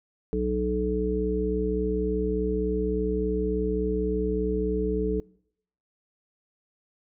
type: harmonic tone with a mistuned harmonic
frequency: 61.74 Hz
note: B1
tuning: in tune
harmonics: 1 / 3 / 5 / 7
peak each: -30 / -30 / -32 / -27 dBFS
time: 0.33-5.2 s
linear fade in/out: 0 ms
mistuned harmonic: 1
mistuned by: -42 cents
effects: noise-tail reverb RT60 0.7 s tail -24 dB re dry